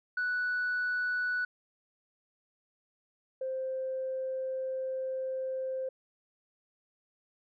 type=tone pair in turn; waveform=sine; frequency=1480 / 523.3 Hz; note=F#6 / C5; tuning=0 / 0 cents; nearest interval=octave + tritone; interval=1800 cents; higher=first; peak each=-27 / -31 dBFS; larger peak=first; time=0.17-1.45 / 3.41-5.89 s; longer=second; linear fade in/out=5 ms; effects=tanh soft clip ceiling -26 dBFS